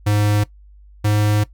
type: tone pair in turn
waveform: square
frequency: 104.1 / 104.88 Hz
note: G#2 / G#2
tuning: +5 / +17 cents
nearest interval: unison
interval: 12 cents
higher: second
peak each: -15 dBFS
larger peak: neither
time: 0.06-0.44 / 1.04-1.44 s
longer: second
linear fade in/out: 10 ms
effects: noise-tail reverb RT60 0.1 s tail -18 dB re dry + added 50 Hz sine -42 dBFS peak until 1.53 s